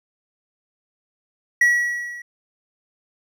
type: tone with level ramp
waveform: triangle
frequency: 1927 Hz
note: B6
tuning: 43 cents flat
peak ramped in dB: -9 to -32 dBFS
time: 1.61-2.22 s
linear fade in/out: 5 ms
effects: none